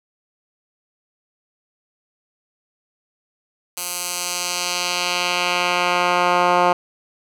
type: tone with band-pass filter sweep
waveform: 10% pulse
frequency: 177.5 Hz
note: F3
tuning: 28 cents sharp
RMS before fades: -20 dBFS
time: 3.77-6.73 s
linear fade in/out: 5 ms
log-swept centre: 11000 to 970 Hz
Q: 0.94
effects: none